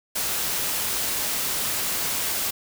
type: noise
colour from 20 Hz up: white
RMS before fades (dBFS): -26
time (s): 0.15-2.51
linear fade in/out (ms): 10
effects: none